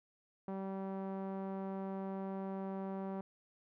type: tone with low-pass filter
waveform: sawtooth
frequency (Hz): 192.9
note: G3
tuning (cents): -28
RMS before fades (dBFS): -41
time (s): 0.48-3.21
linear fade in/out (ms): 2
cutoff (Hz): 900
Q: 1.3
effects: none